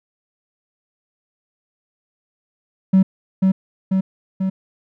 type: tone with echo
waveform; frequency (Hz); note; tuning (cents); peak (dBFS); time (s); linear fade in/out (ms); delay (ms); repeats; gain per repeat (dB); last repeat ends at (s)
triangle; 190; F#3; +46; -6; 2.93-3.03; 10; 490; 3; -3; 4.5
effects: tanh soft clip ceiling -4 dBFS